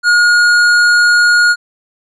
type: tone with hard clipping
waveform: sine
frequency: 1435 Hz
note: F6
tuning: 47 cents sharp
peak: -8 dBFS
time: 0.03-1.56 s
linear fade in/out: 50 ms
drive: 10 dB
effects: resampled to 32000 Hz